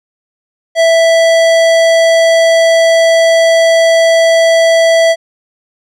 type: tone with hard clipping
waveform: sine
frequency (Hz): 659.3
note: E5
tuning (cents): 0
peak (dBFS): -7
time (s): 0.75-5.16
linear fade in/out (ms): 50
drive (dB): 17
effects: none